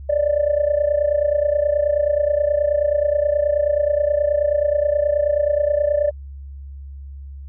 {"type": "tone with amplitude modulation", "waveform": "sine", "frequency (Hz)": 587.3, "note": "D5", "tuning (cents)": 0, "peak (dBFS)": -11, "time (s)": [0.09, 6.11], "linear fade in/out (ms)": 10, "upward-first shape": "sine", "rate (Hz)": 29.4, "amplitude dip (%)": 80, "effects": ["tanh soft clip ceiling -9 dBFS", "added 69 Hz sine -32 dBFS peak until 7.48 s"]}